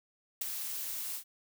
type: noise with ADSR envelope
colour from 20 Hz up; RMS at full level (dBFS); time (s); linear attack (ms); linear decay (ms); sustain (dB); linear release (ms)
blue; -31; 0.41-1.24; 6; 13; -7; 90
effects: none